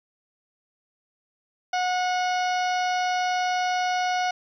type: harmonic tone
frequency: 729 Hz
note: F#5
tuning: 26 cents flat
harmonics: 1 / 2 / 3 / 4 / 5 / 6 / 7 / 8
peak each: -23 / -31 / -34 / -37 / -43 / -41 / -41 / -41 dBFS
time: 1.73-4.31 s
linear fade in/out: 5 ms
effects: 10-bit